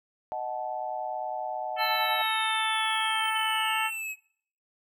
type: chord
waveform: sine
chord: D# diminished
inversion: none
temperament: equal with one note detuned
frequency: 622.3 / 740 / 869.9 Hz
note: D#5 / F#5 / A5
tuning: 0 / 0 / -20 cents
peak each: -36 / -33 / -35 dBFS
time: 0.32-2.22 s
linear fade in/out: 0 ms
type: harmonic tone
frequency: 440 Hz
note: A4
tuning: in tune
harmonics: 2 / 3 / 4 / 5 / 6 / 7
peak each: -30 / -32 / -33 / -34 / -35 / -35 dBFS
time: 1.76-3.91 s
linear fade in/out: 50 ms
type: linear sweep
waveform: square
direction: down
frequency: 4090 to 2536 Hz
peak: -33 dBFS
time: 1.78-4.16 s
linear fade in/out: 50 ms
effects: noise-tail reverb RT60 0.6 s tail -23 dB re dry